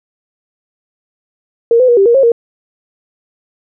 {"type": "tone with pitch steps", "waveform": "sine", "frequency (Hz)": [465.2, 508, 478.5, 392.8, 471, 541, 467.2], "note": ["A#4", "B4", "A#4", "G4", "A#4", "C#5", "A#4"], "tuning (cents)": [-4, 49, 45, 4, 18, -42, 4], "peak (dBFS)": -5, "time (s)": [1.71, 2.319], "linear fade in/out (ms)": 2, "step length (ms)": 87, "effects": []}